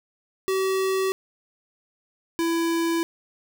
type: tone pair in turn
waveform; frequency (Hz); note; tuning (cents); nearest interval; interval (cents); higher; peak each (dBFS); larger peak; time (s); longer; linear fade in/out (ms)
square; 381.6 / 333.2; G4 / E4; -47 / +19; major second; 234; first; -22; neither; 0.48-1.12 / 2.39-3.03; neither; 0
effects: none